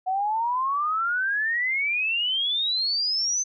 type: exponential sweep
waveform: sine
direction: up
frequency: 734 to 6230 Hz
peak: -22 dBFS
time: 0.06-3.44 s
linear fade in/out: 20 ms
effects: none